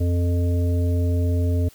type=harmonic tone; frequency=87.31 Hz; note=F2; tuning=in tune; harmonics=1 / 3 / 5 / 7; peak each=-18 / -28 / -32 / -35 dBFS; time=0-1.69 s; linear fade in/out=10 ms; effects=white hiss -51 dBFS RMS until 1.74 s